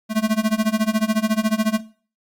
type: tone with tremolo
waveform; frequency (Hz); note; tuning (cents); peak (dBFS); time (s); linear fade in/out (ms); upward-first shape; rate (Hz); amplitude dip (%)
square; 218.1; A3; -15; -15; 0.09-1.81; 50; sine; 14; 95
effects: noise-tail reverb RT60 0.4 s tail -17 dB re dry + Opus 48 kbps